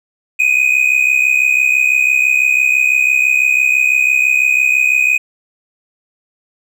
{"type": "tone pair together", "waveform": "triangle", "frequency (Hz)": [2461, 2527], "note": ["D#7", "D#7"], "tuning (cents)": [-20, 26], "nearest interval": "unison", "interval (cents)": 46, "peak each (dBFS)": -11, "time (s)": [0.39, 5.18], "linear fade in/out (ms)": 10, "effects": []}